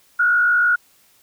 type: tone with frequency modulation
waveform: sine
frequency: 1439 Hz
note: F#6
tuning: 49 cents flat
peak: -13 dBFS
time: 0.19-0.76 s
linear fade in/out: 10 ms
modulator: 53 Hz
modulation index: 0.81
effects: white hiss -56 dBFS RMS until 1.22 s